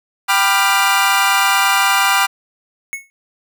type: chord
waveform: 25% pulse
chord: G dominant seventh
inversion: none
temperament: equal with one note detuned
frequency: 784 / 987.8 / 1190.4 / 1396.9 Hz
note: G5 / B5 / D6 / F6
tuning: 0 / 0 / +23 / 0 cents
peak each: -14 dBFS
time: 0.28-2.27 s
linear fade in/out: 20 ms
type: tone with exponential decay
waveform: square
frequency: 2198 Hz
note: C#7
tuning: 15 cents flat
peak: -19 dBFS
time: 2.93-3.1 s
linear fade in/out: 0 ms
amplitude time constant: 35 ms
effects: none